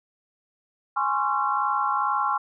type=chord; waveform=sine; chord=Db major seventh; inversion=second; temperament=equal with one note detuned; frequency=830.6 / 1046.5 / 1108.7 / 1362.6 Hz; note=Ab5 / C6 / Db6 / F6; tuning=0 / 0 / 0 / -43 cents; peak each=-27 dBFS; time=0.96-2.38 s; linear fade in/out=10 ms; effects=none